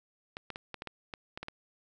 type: clicks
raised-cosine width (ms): 0.3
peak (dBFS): -23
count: 10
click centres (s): 0.369 / 0.503 / 0.559 / 0.743 / 0.821 / 0.873 / 1.138 / 1.375 / 1.43 / 1.484
effects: none